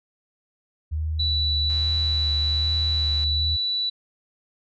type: tone with vibrato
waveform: sine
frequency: 76.7 Hz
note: D#2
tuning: 24 cents flat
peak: -23 dBFS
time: 0.91-3.57 s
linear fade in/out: 20 ms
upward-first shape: sine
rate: 1.2 Hz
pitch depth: 40 cents each way
type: tone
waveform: sine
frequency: 3952 Hz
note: B7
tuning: in tune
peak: -22 dBFS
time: 1.19-3.9 s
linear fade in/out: 10 ms
type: click train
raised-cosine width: 0.2 ms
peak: -25 dBFS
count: 201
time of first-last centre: 1.7-3.238 s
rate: 130 Hz
effects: none